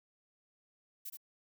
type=noise with echo; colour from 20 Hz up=violet; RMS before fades=-43 dBFS; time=1.05-1.1 s; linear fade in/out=10 ms; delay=72 ms; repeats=1; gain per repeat=-4 dB; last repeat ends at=1.172 s; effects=none